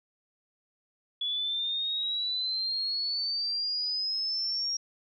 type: exponential sweep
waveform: sine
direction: up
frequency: 3400 to 5620 Hz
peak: -28 dBFS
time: 1.21-4.77 s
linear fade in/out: 5 ms
effects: none